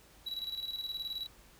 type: tone with tremolo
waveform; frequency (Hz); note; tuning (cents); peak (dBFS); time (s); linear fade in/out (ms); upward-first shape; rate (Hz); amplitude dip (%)
triangle; 3911; B7; -18; -33; 0.26-1.27; 10; square; 19; 60
effects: added 50 Hz sine -63 dBFS peak until 1.59 s + pink hiss -60 dBFS RMS until 1.59 s

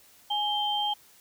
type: tone pair together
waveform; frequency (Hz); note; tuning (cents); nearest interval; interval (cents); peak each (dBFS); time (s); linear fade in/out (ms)
sine; 834 / 3149; G#5 / G7; +7 / +7; octave + major seventh; 2300; -28; 0.3-0.94; 10
effects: white hiss -57 dBFS RMS until 1.2 s

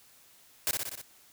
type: noise with echo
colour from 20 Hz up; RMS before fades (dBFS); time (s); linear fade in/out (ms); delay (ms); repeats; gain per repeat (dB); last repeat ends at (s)
white; -28; 0.67-0.71; 0; 61; 5; -3; 1.015
effects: white hiss -59 dBFS RMS until 1.32 s

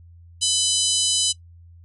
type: harmonic tone with a mistuned harmonic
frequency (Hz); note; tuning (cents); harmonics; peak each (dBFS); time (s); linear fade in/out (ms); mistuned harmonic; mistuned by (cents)
1000; B5; +21; 3 / 4 / 5 / 6 / 7 / 8 / 9 / 10; -24 / -25 / -26 / -27 / -27 / -28 / -29 / -29; 0.41-1.33; 20; 6; +29
effects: noise-tail reverb RT60 0.1 s tail -20 dB re dry + added 85 Hz sine -44 dBFS peak until 1.84 s

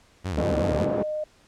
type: tone with vibrato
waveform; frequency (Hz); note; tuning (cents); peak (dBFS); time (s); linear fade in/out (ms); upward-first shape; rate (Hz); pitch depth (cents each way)
sawtooth; 82.4; E2; 0; -23; 0.24-0.86; 20; sine; 5.4; 270
type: band-pass noise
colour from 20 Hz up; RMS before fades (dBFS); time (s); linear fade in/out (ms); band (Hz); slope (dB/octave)
pink; -27; 0.37-1.03; 5; 170 to 590; 12
type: tone with pitch glide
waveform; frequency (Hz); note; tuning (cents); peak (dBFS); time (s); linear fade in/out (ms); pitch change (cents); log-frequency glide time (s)
sine; 608 to 611.9; D#5 to D#5; -40 to -29; -26; 0.38-1.24; 5; +11; 0.81-0.89
effects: pink hiss -58 dBFS RMS until 1.47 s + low-pass 8000 Hz 12 dB/octave

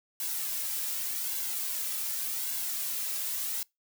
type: noise with flanger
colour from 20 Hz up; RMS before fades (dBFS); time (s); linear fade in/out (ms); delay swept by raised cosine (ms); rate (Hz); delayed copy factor
blue; -33; 0.2-3.63; 2; 1.6 to 2.8; 0.86; -0.6
effects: noise-tail reverb RT60 0.2 s tail -25 dB re dry

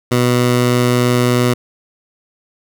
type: tone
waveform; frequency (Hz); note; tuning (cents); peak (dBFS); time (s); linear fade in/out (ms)
15% pulse; 123; B2; -7; -5; 0.11-1.54; 10
effects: none

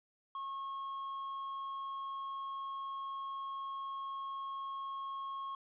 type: tone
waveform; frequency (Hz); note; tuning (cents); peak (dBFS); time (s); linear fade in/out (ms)
triangle; 1089; C#6; -31; -37; 0.35-5.55; 2
effects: resampled to 11025 Hz + 13-bit

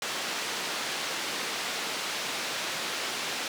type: band-pass noise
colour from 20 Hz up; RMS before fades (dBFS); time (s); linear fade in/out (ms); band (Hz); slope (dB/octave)
white; -33; 0.02-3.48; 2; 230 to 4500; 12
effects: none

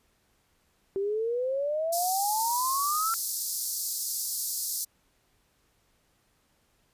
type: exponential sweep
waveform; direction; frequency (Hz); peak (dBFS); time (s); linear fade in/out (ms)
sine; up; 384.9 to 1363; -26; 0.96-3.14; 0
type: high-pass noise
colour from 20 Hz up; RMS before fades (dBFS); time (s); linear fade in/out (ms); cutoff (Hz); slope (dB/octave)
white; -30; 1.92-4.85; 10; 4500; 48
effects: pink hiss -69 dBFS RMS until 6.93 s + resampled to 32000 Hz

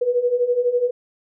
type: beating tone pair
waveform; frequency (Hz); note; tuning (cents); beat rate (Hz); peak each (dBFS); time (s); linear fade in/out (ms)
sine; 480 / 492; B4 / B4; -49 / -7; 12; -22 / -18; 0.01-0.91; 10
effects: none

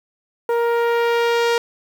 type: tone with low-pass filter sweep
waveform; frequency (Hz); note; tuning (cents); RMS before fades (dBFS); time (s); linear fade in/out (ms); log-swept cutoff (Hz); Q
sawtooth; 469.1; A#4; +11; -18; 0.49-1.58; 2; 1100 to 6200; 0.73
effects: 7-bit

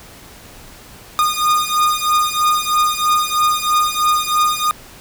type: beating tone pair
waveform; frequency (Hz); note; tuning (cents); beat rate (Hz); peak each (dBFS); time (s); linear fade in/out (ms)
45% pulse; 1223 / 1226.1; D#6 / D#6; -30 / -26; 3.1; -17; 1.19-4.71; 0
effects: pink hiss -40 dBFS RMS until 5 s

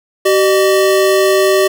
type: tone pair together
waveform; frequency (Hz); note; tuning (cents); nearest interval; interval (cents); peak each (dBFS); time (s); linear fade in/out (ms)
square; 382.4 / 607; G4 / D#5; -43 / -43; minor sixth; 800; -11 / -14; 0.25-1.68; 10
effects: none

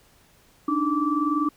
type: tone cluster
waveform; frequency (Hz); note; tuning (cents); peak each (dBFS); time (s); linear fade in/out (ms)
sine; 289 / 309.2 / 1162; D4 / D#4 / D6; -28 / -11 / -19; -25; 0.68-1.49; 5
effects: pink hiss -58 dBFS RMS until 1.56 s

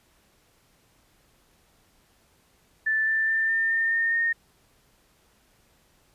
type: tone with pitch steps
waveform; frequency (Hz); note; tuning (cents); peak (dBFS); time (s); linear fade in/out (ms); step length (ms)
sine; 1760 / 1773.3 / 1786.6 / 1800.1 / 1813.7 / 1827.3 / 1841.1; A6 / A6 / A6 / A6 / A#6 / A#6 / A#6; 0 / +13 / +26 / +39 / -48 / -35 / -22; -21; 2.86-4.33; 10; 210
effects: pink hiss -63 dBFS RMS until 6.14 s + resampled to 32000 Hz

